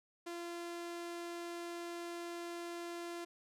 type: tone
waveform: sawtooth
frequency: 343.6 Hz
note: F4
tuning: 28 cents flat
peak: -38 dBFS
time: 0.26-3.25 s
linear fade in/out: 10 ms
effects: low-pass 12000 Hz 12 dB/octave